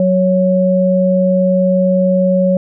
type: tone pair together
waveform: sine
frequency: 185.22 / 554.4 Hz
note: F#3 / C#5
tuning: +2 / 0 cents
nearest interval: octave + perfect fifth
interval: 1898 cents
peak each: -12 dBFS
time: 0-2.57 s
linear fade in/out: 2 ms
effects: none